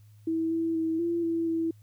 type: tone with pitch steps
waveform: sine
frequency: 325.2 / 328.7 / 323.5 / 339.8 / 331.6 / 327.9 Hz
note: E4 / E4 / E4 / F4 / E4 / E4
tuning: -23 / -5 / -32 / -47 / +10 / -9 cents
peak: -25 dBFS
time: 0.27-1.71 s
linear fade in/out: 5 ms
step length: 240 ms
effects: added 105 Hz sine -51 dBFS peak until 1.82 s + white hiss -69 dBFS RMS until 1.82 s